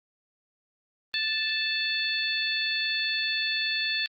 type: harmonic tone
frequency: 879 Hz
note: A5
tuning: 2 cents flat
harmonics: 2 / 3 / 4 / 5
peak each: -31 / -31 / -31 / -31 dBFS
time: 1.14-4.06 s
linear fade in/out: 0 ms
effects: Opus 24 kbps